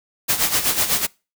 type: noise with tremolo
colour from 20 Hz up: white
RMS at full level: -17 dBFS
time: 0.28-1.07 s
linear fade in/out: 20 ms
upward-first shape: sine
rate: 8 Hz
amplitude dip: 70%
effects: noise-tail reverb RT60 0.3 s tail -25 dB re dry